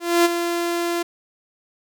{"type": "tone with ADSR envelope", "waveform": "sawtooth", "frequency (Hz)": 343.3, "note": "F4", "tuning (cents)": -30, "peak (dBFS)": -8, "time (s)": [0, 1.03], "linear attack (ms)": 250, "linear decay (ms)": 24, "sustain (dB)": -9, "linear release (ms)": 10, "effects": []}